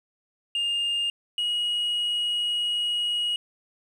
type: tone pair in turn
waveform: sine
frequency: 2818 / 2897 Hz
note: F7 / F#7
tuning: +15 / -37 cents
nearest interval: unison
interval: 48 cents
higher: second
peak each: -21 dBFS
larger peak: neither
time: 0.55-1.1 / 1.38-3.36 s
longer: second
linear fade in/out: 2 ms
effects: tanh soft clip ceiling -22 dBFS + 9-bit